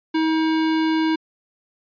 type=tone; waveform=square; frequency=318.6 Hz; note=D#4; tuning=41 cents sharp; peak=-18 dBFS; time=0.14-1.16 s; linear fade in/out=10 ms; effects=resampled to 11025 Hz